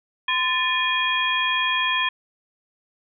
sine tone cluster, 1028 / 1762 / 2457 / 3275 Hz, C6 / A6 / D#7 / G#7, -31 / +2 / -22 / -25 cents, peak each -25 dBFS, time 0.28-2.09 s, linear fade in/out 5 ms, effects none

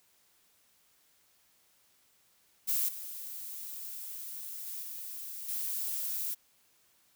violet noise with level steps, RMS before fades -30 / -42 / -40 / -42 / -35 dBFS, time 2.67-6.35 s, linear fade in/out 20 ms, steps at 2.88 / 4.66 / 4.82 / 5.48 s, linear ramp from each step 10 ms, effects white hiss -68 dBFS RMS until 7.15 s

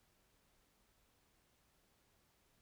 silence, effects pink hiss -75 dBFS RMS until 2.61 s

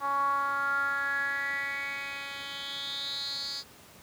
10% pulse tone with band-pass filter sweep, 279.1 Hz, C#4, 12 cents sharp, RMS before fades -32 dBFS, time 0-3.64 s, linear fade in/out 50 ms, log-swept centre 1000 to 4900 Hz, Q 7.1, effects pink hiss -53 dBFS RMS until 4.02 s + high-pass 80 Hz 12 dB/octave

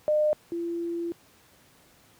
sine tone pair in turn, 606 / 340.1 Hz, D#5 / F4, -46 / -46 cents, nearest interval minor seventh, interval 1000 cents, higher first, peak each -20 / -28 dBFS, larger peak first, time 0.08-0.33 / 0.52-1.12 s, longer second, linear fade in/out 0 ms, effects pink hiss -58 dBFS RMS until 2.19 s + high-pass 80 Hz 12 dB/octave

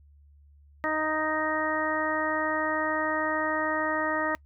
harmonic tone, 311.1 Hz, D#4, in tune, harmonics 1 / 2 / 3 / 4 / 5 / 6, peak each -33 / -31 / -33 / -32 / -38 / -31 dBFS, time 0.84-4.35 s, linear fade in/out 0 ms, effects noise-tail reverb RT60 0.1 s tail -25 dB re dry + added 72 Hz sine -53 dBFS peak until 4.45 s

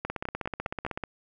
two click trains, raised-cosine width 0.5 ms, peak -16 / -17 dBFS, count 5 / 16, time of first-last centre 0.05-0.865 / 0.1-1.038 s, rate 4.91 / 16 Hz, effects none

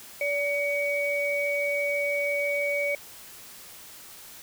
sine tone pair together, 575.1 / 2253 Hz, D5 / C#7, -36 / +28 cents, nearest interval 2 octaves, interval 2364 cents, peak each -27 dBFS, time 0.21-2.95 s, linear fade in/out 2 ms, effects white hiss -46 dBFS RMS until 4.42 s

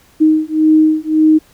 sine beating tone pair, 311.1 / 312.9 Hz, D#4 / D#4, 0 / +10 cents, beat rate 1.8 Hz, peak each -11 dBFS, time 0.2-1.39 s, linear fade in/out 20 ms, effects pink hiss -49 dBFS RMS until 1.53 s

